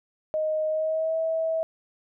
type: tone with pitch glide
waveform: sine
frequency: 622.3 to 647.6 Hz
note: D#5 to E5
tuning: 0 to -31 cents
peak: -23 dBFS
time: 0.34-1.63 s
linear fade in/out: 0 ms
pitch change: +69 cents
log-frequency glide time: 0.68-1.17 s
effects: none